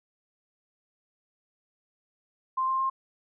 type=tone with pitch steps; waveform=sine; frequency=1046.5 / 1054.4 / 1062.3 Hz; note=C6 / C6 / C6; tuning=0 / +13 / +26 cents; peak=-24 dBFS; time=2.57-2.9 s; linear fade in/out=10 ms; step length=110 ms; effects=none